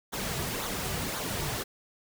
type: noise with flanger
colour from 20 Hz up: pink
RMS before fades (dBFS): -33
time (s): 0.12-1.64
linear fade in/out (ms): 20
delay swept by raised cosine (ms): 0.38 to 3.88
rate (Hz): 1.9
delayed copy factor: -0.55
effects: none